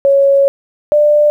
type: tone pair in turn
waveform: sine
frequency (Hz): 554 / 594.3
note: C#5 / D5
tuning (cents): -1 / +20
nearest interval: minor second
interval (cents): 121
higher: second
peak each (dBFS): -6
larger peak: neither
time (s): 0.05-0.48 / 0.92-1.3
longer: first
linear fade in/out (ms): 0
effects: 8-bit